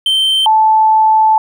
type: tone pair in turn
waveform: triangle / sine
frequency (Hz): 3114 / 873.8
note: G7 / A5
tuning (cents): -12 / -12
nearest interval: octave + minor seventh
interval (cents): 2200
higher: first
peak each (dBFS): -8 / -6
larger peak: second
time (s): 0.06-0.46 / 0.46-1.38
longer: second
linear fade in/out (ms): 2
effects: none